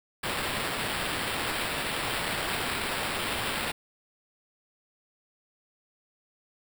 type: noise with sample-and-hold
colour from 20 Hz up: violet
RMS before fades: -31 dBFS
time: 0.23-3.72 s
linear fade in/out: 10 ms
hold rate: 6300 Hz
effects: none